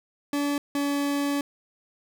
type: tone pair in turn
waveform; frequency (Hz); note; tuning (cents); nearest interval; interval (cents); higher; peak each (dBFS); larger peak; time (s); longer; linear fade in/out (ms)
40% pulse; 287 / 284.5; D4 / C#4; -40 / +45; unison; 15; first; -23; neither; 0.33-0.58 / 0.75-1.41; second; 2
effects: none